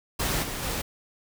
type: noise with level steps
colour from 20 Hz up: pink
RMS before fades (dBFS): -27 / -33 / -30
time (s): 0.19-0.82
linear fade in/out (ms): 10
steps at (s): 0.42 / 0.62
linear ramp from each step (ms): 20
effects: none